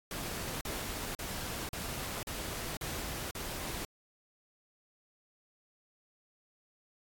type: noise bursts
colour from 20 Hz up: pink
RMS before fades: -39 dBFS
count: 7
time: 0.11-3.85 s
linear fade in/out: 2 ms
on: 500 ms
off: 40 ms
effects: AAC 64 kbps